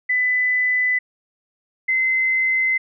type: tone pair in turn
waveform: sine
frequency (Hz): 2000 / 2057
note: B6 / C7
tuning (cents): +21 / -30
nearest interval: unison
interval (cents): 49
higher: second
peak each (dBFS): -16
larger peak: neither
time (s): 0.09-0.99 / 1.88-2.78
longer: neither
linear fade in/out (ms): 10
effects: none